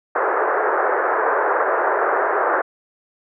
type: band-pass noise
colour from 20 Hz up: pink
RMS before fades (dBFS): -19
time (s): 0.15-2.62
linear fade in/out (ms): 10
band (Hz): 390 to 1700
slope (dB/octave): 48
effects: none